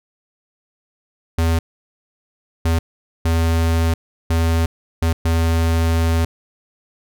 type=tone bursts at uneven times; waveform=square; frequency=82.41 Hz; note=E2; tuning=in tune; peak=-15 dBFS; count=6; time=1.38-1.59 / 2.65-2.79 / 3.25-3.94 / 4.3-4.66 / 5.02-5.13 / 5.25-6.25 s; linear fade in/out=5 ms; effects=none